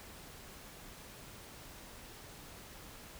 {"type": "silence", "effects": ["pink hiss -52 dBFS RMS until 3.19 s"]}